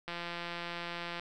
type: click train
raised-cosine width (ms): 0.3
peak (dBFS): -23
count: 193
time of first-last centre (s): 0.08-1.196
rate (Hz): 172
effects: none